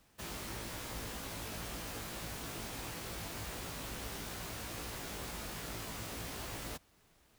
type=noise with comb filter; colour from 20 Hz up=pink; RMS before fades=-43 dBFS; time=0.18-6.78 s; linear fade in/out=20 ms; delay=18 ms; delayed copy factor=+0.9; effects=pink hiss -68 dBFS RMS until 7.38 s